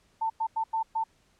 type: tone bursts at uneven times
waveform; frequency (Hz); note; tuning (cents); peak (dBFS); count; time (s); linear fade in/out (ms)
sine; 893; A5; +25; -25; 5; 0.21-0.3 / 0.4-0.47 / 0.56-0.64 / 0.73-0.83 / 0.95-1.04; 10
effects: pink hiss -66 dBFS RMS until 1.39 s + low-pass 9000 Hz 12 dB/octave